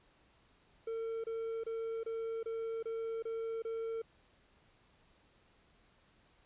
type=tone bursts; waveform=triangle; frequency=452.7 Hz; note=A4; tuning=49 cents sharp; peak=-34 dBFS; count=8; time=0.87-4.019 s; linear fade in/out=5 ms; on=370 ms; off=27 ms; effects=pink hiss -68 dBFS RMS until 6.45 s + resampled to 8000 Hz